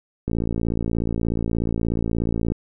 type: click train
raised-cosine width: 3 ms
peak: -11 dBFS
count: 128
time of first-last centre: 0.28-2.52 s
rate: 56.7 Hz
effects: none